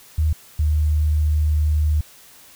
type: tone pair in turn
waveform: sine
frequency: 77.78 / 76.14 Hz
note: D#2 / D#2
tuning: 0 / -37 cents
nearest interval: unison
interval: 37 cents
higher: first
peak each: -15 dBFS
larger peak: neither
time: 0.18-0.33 / 0.59-2.01 s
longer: second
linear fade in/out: 5 ms
effects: white hiss -47 dBFS RMS until 2.55 s